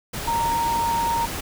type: tone in noise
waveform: sine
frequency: 928 Hz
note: A#5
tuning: 8 cents flat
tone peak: -20 dBFS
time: 0.27-1.26 s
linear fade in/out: 10 ms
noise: pink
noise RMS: -30 dBFS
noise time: 0.13-1.41 s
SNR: +7 dB
effects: none

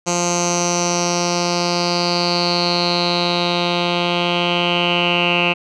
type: tone with low-pass filter sweep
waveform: 10% pulse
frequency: 174.61 Hz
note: F3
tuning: in tune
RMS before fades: -18 dBFS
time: 0.06-5.54 s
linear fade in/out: 20 ms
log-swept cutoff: 6700 to 2700 Hz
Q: 7.4
effects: none

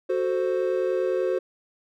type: chord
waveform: triangle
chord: F# diminished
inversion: none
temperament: equal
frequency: 370 / 440 / 523.3 Hz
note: F#4 / A4 / C5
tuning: 0 / 0 / 0 cents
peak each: -23 / -28 / -24 dBFS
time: 0.09-1.39 s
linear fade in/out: 10 ms
effects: none

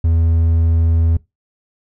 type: tone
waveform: triangle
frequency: 82.41 Hz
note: E2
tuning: in tune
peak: -9 dBFS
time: 0.04-1.17 s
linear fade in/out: 5 ms
effects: noise-tail reverb RT60 0.2 s tail -21 dB re dry

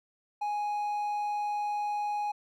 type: tone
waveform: triangle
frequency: 830.6 Hz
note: G#5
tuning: in tune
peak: -27 dBFS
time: 0.41-2.32 s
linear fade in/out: 10 ms
effects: none

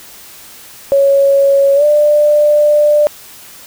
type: tone with pitch glide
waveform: sine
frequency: 554.4 to 594.2 Hz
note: C#5 to D5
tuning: 0 to +20 cents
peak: -6 dBFS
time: 0.92-3.07 s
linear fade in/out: 0 ms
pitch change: +120 cents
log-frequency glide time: 1.75-1.84 s
effects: white hiss -36 dBFS RMS until 3.66 s

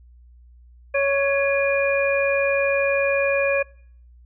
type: harmonic tone with a mistuned harmonic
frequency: 556 Hz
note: C#5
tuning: 5 cents sharp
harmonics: 1 / 2 / 3 / 4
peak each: -19 / -31 / -27 / -24 dBFS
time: 0.94-3.63 s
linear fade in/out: 10 ms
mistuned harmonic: 4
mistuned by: +150 cents
effects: noise-tail reverb RT60 0.6 s tail -25 dB re dry + added 60 Hz sine -46 dBFS peak until 4.25 s

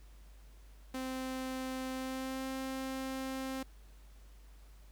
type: tone with pitch glide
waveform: sawtooth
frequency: 260.2 to 264.4 Hz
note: C4 to C4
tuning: -9 to +18 cents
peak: -33 dBFS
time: 0.94-3.63 s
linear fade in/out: 5 ms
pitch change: +27 cents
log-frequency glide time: 1.92-2.48 s
effects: added 50 Hz sine -53 dBFS peak until 4.91 s + pink hiss -66 dBFS RMS until 4.91 s

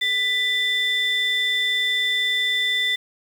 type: tone pair together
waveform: sine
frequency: 1988 / 3542 Hz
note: B6 / A7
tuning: +11 / +11 cents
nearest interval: minor seventh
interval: 1000 cents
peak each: -20 dBFS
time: 0.01-2.96 s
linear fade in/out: 10 ms
effects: tanh soft clip ceiling -15 dBFS + 7-bit

